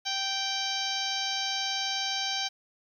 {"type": "harmonic tone", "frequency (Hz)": 781, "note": "G5", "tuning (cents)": -7, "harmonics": [1, 2, 3, 4, 5, 6, 7, 8], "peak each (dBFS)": [-36, -39, -39, -34, -35, -37, -37, -40], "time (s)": [0.05, 2.49], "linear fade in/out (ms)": 20, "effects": ["10-bit"]}